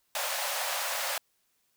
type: high-pass noise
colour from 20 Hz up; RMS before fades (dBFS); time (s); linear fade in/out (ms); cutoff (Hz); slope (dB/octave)
pink; -32; 0.15-1.18; 2; 530; 96
effects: white hiss -73 dBFS RMS until 1.76 s